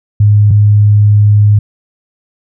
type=tone pair in turn; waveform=sine; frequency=104.1 / 104.1 Hz; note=G#2 / G#2; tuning=+5 / +5 cents; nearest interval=unison; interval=0 cents; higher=neither; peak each=-3 dBFS; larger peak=neither; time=0.2-0.51 / 0.51-1.59 s; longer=second; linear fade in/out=5 ms; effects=none